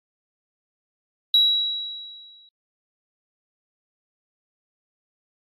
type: tone with exponential decay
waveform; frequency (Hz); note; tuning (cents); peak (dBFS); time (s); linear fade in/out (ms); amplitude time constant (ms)
sine; 3884; B7; -30; -11; 1.34-2.49; 2; 250
effects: tanh soft clip ceiling -9 dBFS + AAC 32 kbps